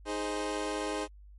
25% pulse chord, Ab major, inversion second, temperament equal, 311.1 / 415.3 / 523.3 Hz, Eb4 / Ab4 / C5, 0 / 0 / 0 cents, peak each -32 / -32 / -34 dBFS, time 0.05-1.08 s, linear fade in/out 50 ms, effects added 50 Hz sine -49 dBFS peak until 1.38 s + MP3 48 kbps

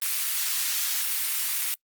white high-pass noise, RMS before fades -27 dBFS, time 0.02-1.74 s, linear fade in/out 0 ms, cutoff 1700 Hz, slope 12 dB/octave, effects noise-tail reverb RT60 0.1 s tail -25 dB re dry + Opus 32 kbps

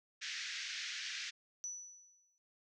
pink band-pass noise, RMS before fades -43 dBFS, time 0.21-1.31 s, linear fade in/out 20 ms, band 1600 to 6400 Hz, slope 48 dB/octave
sine tone with exponential decay, 5940 Hz, F#8, 6 cents sharp, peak -38 dBFS, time 1.64-2.38 s, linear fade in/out 0 ms, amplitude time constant 160 ms
effects none

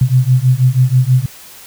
sine beating tone pair, 125 / 131.2 Hz, B2 / C3, +21 / +5 cents, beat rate 6.2 Hz, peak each -11 / -11 dBFS, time 0.01-1.26 s, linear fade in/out 5 ms, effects white hiss -37 dBFS RMS until 1.66 s

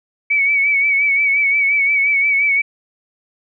sine tone with vibrato, 2259 Hz, C#7, 32 cents sharp, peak -12 dBFS, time 0.3-2.62 s, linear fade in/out 10 ms, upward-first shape sine, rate 5.7 Hz, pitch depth 48 cents each way, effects none

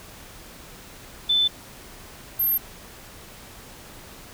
sine tone pair in turn, 3520 / 12620 Hz, A7 / G9, 0 / +10 cents, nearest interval octave + minor seventh, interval 2210 cents, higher second, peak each -17 / -19 dBFS, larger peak first, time 1.29-1.48 / 2.39-2.58 s, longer neither, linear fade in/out 10 ms, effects pink hiss -44 dBFS RMS until 4.33 s

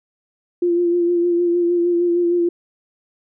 sine tone with vibrato, 347.2 Hz, F4, 10 cents flat, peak -14 dBFS, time 0.62-2.49 s, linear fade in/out 5 ms, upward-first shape sine, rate 6.5 Hz, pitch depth 27 cents each way, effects none

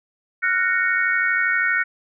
sine chord, Gb major seventh, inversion third, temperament just, 1387.5 / 1480 / 1850 / 2220 Hz, F6 / Gb6 / Bb6 / Db7, -12 / 0 / -14 / +2 cents, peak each -26 / -21 / -22 / -24 dBFS, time 0.42-1.84 s, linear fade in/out 20 ms, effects none

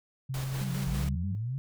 sine tone with pitch glide, 132.6 to 138.31 Hz, C3 to C#3, +23 to -4 cents, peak -31 dBFS, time 0.29-1.16 s, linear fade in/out 10 ms, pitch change +73 cents, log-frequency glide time 0.56-0.92 s
pink noise with tremolo, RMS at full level -40 dBFS, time 0.34-1.09 s, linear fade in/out 2 ms, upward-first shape square, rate 5 Hz, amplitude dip 30%
sine tone with vibrato, 185 Hz, F#3, in tune, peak -34 dBFS, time 0.61-1.35 s, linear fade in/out 0 ms, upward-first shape square, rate 6.4 Hz, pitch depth 97 cents each way
sine exponential sweep, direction up, 52.7 to 140 Hz, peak -30 dBFS, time 0.87-1.58 s, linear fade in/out 0 ms
effects none

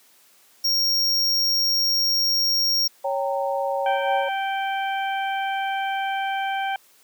square tone, 5570 Hz, F8, 5 cents flat, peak -19 dBFS, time 0.64-2.88 s, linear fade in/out 10 ms
sine chord, G diminished, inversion second, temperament equal with one note detuned, 554.4 / 784 / 920.6 Hz, Db5 / G5 / Bb5, 0 / 0 / -22 cents, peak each -24 / -27 / -29 dBFS, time 3.04-4.29 s, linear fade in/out 10 ms
harmonic tone, 780 Hz, G5, 9 cents flat, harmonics 1 / 2 / 3 / 4, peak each -24 / -30 / -34 / -36 dBFS, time 3.86-6.76 s, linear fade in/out 2 ms
effects white hiss -56 dBFS RMS until 7.03 s + high-pass 200 Hz 12 dB/octave

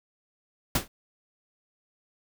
pink noise with exponential decay, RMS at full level -19 dBFS, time 0.75-0.88 s, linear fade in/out 5 ms, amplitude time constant 28 ms, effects none

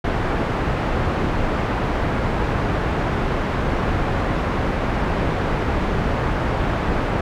pink low-pass noise, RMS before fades -21 dBFS, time 0.04-7.21 s, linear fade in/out 5 ms, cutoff 1600 Hz, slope 12 dB/octave, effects none

